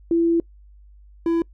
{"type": "tone pair in turn", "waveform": ["sine", "triangle"], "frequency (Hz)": [335.6, 334], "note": ["E4", "E4"], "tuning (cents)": [31, 23], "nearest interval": "unison", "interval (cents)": 8, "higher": "first", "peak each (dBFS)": -15, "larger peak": "neither", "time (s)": [[0.11, 0.4], [1.26, 1.42]], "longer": "first", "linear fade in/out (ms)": 2, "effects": ["noise-tail reverb RT60 0.1 s tail -25 dB re dry", "added 50 Hz sine -45 dBFS peak until 1.53 s"]}